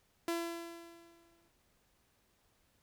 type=tone with exponential decay; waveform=sawtooth; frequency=337.5 Hz; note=E4; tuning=41 cents sharp; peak=-28 dBFS; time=0.28-1.48 s; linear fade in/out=2 ms; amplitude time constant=260 ms; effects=pink hiss -73 dBFS RMS until 2.82 s